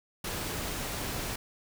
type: noise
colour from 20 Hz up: pink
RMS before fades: -35 dBFS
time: 0.24-1.36 s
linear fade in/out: 5 ms
effects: none